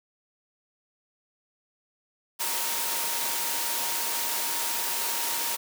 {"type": "tone in noise", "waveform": "sine", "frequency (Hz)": 932.3, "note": "A#5", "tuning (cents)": 0, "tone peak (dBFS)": -38, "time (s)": [2.39, 5.57], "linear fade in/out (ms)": 20, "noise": "white", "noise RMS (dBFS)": -29, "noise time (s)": [2.39, 5.57], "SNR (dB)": -12, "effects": ["high-pass 300 Hz 12 dB/octave"]}